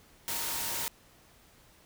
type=tone in noise; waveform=sine; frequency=925 Hz; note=A#5; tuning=14 cents flat; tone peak=-45 dBFS; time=0.28-0.88 s; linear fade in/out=0 ms; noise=white; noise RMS=-34 dBFS; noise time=0.28-0.88 s; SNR=-14 dB; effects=pink hiss -60 dBFS RMS until 1.85 s